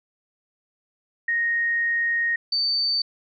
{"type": "tone pair in turn", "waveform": "sine", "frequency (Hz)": [1864.7, 4570], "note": ["A#6", "D8"], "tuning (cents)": [0, -48], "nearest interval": "octave + major third", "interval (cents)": 1552, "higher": "second", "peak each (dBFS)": -20, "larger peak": "neither", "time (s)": [[1.28, 2.36], [2.52, 3.02]], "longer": "first", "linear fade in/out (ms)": 5, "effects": []}